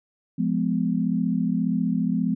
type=chord; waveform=sine; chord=F diminished; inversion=none; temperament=just; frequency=174.61 / 209.5 / 251.4 Hz; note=F3 / Ab3 / Cb4; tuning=0 / +15 / +31 cents; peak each=-25 dBFS; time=0.38-2.35 s; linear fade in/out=10 ms; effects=none